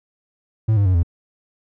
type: tone with pitch steps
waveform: triangle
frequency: 110 / 100.87 / 92.5 / 84.82 Hz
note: A2 / G2 / F#2 / E2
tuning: 0 / +50 / 0 / +50 cents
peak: -11 dBFS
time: 0.68-1.032 s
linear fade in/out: 10 ms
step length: 88 ms
effects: none